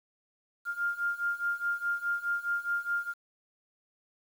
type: beating tone pair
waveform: sine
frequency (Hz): 1400 / 1404.8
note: F6 / F6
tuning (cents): +4 / +10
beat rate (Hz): 4.8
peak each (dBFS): -33 / -31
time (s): 0.65-3.14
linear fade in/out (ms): 50
effects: 9-bit